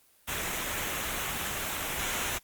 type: noise with comb filter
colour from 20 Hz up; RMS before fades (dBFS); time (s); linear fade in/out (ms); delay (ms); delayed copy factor
pink; -32; 0.27-2.39; 20; 0.21; -0.6
effects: white hiss -63 dBFS RMS until 2.43 s + Opus 24 kbps